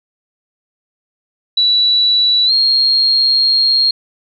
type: tone with pitch glide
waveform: sine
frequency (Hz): 3939 to 4246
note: B7 to C8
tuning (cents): -5 to +25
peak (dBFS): -9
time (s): 1.57-3.91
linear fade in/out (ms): 5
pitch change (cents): +130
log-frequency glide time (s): 2.46-2.52
effects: none